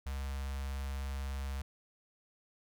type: tone with notch filter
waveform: square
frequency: 68.2 Hz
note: C#2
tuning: 28 cents flat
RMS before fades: -38 dBFS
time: 0.06-1.62 s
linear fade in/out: 5 ms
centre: 310 Hz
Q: 0.53
effects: none